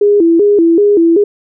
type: tone with vibrato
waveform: sine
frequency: 370 Hz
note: F#4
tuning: in tune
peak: -5 dBFS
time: 0.01-1.24 s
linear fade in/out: 5 ms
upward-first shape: square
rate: 2.6 Hz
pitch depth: 180 cents each way
effects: none

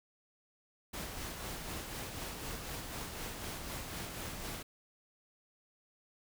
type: noise with tremolo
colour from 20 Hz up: pink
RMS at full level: -41 dBFS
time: 0.93-4.63 s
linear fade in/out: 10 ms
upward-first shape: sine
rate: 4 Hz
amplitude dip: 35%
effects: none

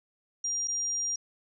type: tone with dropouts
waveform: sine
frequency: 5700 Hz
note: F8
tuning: 34 cents sharp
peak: -28 dBFS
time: 0.44-1.16 s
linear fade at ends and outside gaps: 5 ms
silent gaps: 0.675-0.681 s
effects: none

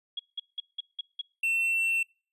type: tone bursts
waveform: sine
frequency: 3321 Hz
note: G#7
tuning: 1 cent flat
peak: -30 dBFS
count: 6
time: 0.17-1.214 s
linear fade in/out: 5 ms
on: 24 ms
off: 180 ms
type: tone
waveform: triangle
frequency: 2699 Hz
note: E7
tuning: 40 cents sharp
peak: -23 dBFS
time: 1.43-2.03 s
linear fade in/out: 5 ms
effects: noise-tail reverb RT60 0.4 s tail -26 dB re dry + resampled to 32000 Hz

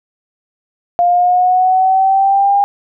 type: linear sweep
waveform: sine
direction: up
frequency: 698.5 to 808 Hz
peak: -8 dBFS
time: 0.99-2.64 s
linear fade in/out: 0 ms
effects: none

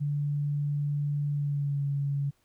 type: tone with pitch glide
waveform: sine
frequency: 145.2 to 141.07 Hz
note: D3 to C#3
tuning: -19 to +31 cents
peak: -26 dBFS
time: 0-2.31 s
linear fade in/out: 20 ms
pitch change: -50 cents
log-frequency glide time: 1.31-1.84 s
effects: pink hiss -70 dBFS RMS until 2.44 s

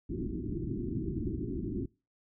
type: low-pass noise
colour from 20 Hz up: white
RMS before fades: -35 dBFS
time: 0.09-1.86 s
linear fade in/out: 10 ms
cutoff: 380 Hz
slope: 96 dB/octave
effects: noise-tail reverb RT60 0.3 s tail -23 dB re dry

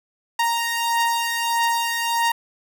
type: beating tone pair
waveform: sawtooth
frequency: 930 / 931.6 Hz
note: A#5 / A#5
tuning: -4 / -1 cents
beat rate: 1.6 Hz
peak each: -22 / -17 dBFS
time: 0.39-2.32 s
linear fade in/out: 5 ms
effects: none

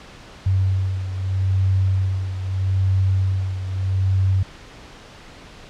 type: beating tone pair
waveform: sine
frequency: 94.9 / 95.69 Hz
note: F#2 / G2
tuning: +44 / -41 cents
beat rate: 0.79 Hz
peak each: -18 / -24 dBFS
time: 0.46-4.43 s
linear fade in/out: 5 ms
effects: pink hiss -42 dBFS RMS until 5.69 s + low-pass 5000 Hz 12 dB/octave

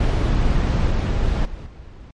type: noise with level steps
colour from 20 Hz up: brown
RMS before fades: -17 / -19 / -33 / -39 dBFS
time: 0-2.11 s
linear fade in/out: 5 ms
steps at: 0.9 / 1.45 / 1.66 s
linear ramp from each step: 5 ms
effects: low-pass 5000 Hz 12 dB/octave + MP3 48 kbps

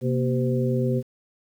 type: harmonic tone with a mistuned harmonic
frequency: 128.2 Hz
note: C3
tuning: 35 cents flat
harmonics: 1 / 2 / 3 / 4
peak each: -23 / -26 / -28 / -29 dBFS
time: 0.01-1.03 s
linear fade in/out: 50 ms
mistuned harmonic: 2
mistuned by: -130 cents
effects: 9-bit

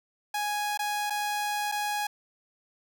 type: tone with dropouts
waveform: sawtooth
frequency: 830.6 Hz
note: G#5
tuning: in tune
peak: -24 dBFS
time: 0.34-2.07 s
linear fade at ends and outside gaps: 5 ms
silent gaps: 0.775-0.791 / 1.099-1.104 / 1.717-1.721 s
effects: none

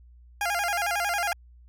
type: tone with vibrato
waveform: 20% pulse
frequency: 753 Hz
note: F#5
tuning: 30 cents sharp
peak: -20 dBFS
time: 0.41-1.33 s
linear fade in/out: 2 ms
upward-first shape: square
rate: 11 Hz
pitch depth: 140 cents each way
effects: added 60 Hz sine -49 dBFS peak until 1.68 s

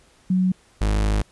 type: tone pair in turn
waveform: sine / 40% pulse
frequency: 185 / 51.91 Hz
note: F#3 / G#1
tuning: 0 / 0 cents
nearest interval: octave + minor seventh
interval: 2200 cents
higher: first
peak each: -16 / -17 dBFS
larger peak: first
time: 0.3-0.52 / 0.81-1.22 s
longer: second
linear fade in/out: 5 ms
effects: pink hiss -56 dBFS RMS until 1.31 s + resampled to 24000 Hz

